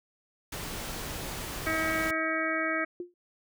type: noise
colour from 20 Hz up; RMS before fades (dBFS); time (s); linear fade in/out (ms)
pink; -37; 0.52-2.11; 5
type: harmonic tone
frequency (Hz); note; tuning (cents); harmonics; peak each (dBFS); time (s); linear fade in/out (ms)
320; D#4; +49; 1 / 2 / 4 / 5 / 6 / 7; -34 / -34 / -34 / -34 / -34 / -34; 1.66-2.85; 10
type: tone with exponential decay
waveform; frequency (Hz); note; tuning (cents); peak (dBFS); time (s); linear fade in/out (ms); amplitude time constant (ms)
sine; 352.7; F4; +17; -30; 3-3.14; 2; 29
effects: none